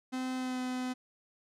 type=tone with pitch glide; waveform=45% pulse; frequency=257.2 to 253.5 Hz; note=C4 to B3; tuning=-30 to +45 cents; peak=-33 dBFS; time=0.12-0.94 s; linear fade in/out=20 ms; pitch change=-25 cents; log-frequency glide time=0.36-0.6 s; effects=low-pass 9000 Hz 12 dB/octave